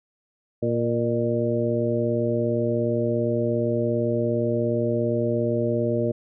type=harmonic tone with a mistuned harmonic; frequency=117.3 Hz; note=A#2; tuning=11 cents sharp; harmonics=1 / 2 / 3 / 4 / 5; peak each=-27 / -27 / -27 / -27 / -27 dBFS; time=0.62-6.12 s; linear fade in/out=10 ms; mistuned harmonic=5; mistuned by=+30 cents; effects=none